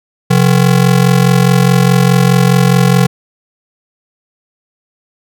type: ring-modulated tone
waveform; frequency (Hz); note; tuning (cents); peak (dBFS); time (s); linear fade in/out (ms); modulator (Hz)
square; 153.9; D#3; -19; -4; 0.3-3.07; 10; 22.4
effects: none